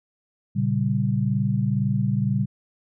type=chord; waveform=sine; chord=G diminished; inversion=first; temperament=equal; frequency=116.54 / 138.59 / 196 Hz; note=Bb2 / Db3 / G3; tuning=0 / 0 / 0 cents; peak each=-24 dBFS; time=0.55-2.46 s; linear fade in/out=20 ms; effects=none